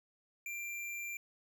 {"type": "tone", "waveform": "square", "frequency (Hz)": 2370, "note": "D7", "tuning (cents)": 15, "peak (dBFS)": -40, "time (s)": [0.46, 1.17], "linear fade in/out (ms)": 2, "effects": []}